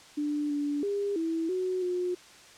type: tone with pitch steps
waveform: sine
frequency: 295 / 290 / 403.8 / 327.2 / 369.6 / 359.4 Hz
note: D4 / D4 / G#4 / E4 / F#4 / F4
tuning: +8 / -22 / -49 / -13 / -2 / +50 cents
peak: -27 dBFS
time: 0.17-2.15 s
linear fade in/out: 10 ms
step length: 330 ms
effects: white hiss -52 dBFS RMS until 2.57 s + low-pass 7000 Hz 12 dB/octave